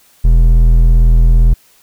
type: tone with hard clipping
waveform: sine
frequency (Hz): 41.15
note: E1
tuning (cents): -2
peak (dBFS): -6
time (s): 0.24-1.54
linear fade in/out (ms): 10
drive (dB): 7
effects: white hiss -49 dBFS RMS until 1.82 s